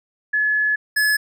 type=tone pair in turn; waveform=sine / square; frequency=1708 / 1708 Hz; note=G#6 / G#6; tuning=+48 / +48 cents; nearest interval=unison; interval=0 cents; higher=neither; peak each=-16 dBFS; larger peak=neither; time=0.33-0.76 / 0.96-1.17 s; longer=first; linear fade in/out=10 ms; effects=none